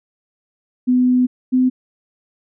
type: tone pair in turn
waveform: sine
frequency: 250.8 / 255.2 Hz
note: B3 / C4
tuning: +27 / -43 cents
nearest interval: unison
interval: 30 cents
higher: second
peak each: -11 dBFS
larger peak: neither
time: 0.87-1.27 / 1.52-1.7 s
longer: first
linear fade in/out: 20 ms
effects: none